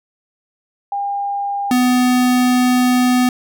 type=tone pair in turn; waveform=sine / square; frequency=804 / 249.9 Hz; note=G5 / B3; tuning=+44 / +21 cents; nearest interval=octave + minor sixth; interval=2023 cents; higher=first; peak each=-18 / -12 dBFS; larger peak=second; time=0.92-1.71 / 1.71-3.29 s; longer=second; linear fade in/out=2 ms; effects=none